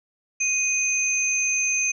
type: tone pair together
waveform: sine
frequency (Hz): 2489 / 6272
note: D#7 / G8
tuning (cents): 0 / 0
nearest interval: octave + major third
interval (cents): 1600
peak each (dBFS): -23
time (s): 0.4-1.92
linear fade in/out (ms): 10
effects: none